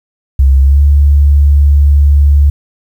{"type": "tone with pitch glide", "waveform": "sine", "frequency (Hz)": [67.3, 71.71], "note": ["C2", "D2"], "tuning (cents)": [49, -41], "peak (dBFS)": -3, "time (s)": [0.39, 2.5], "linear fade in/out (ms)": 5, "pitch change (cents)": 110, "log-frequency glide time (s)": [0.61, 0.81], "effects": ["7-bit"]}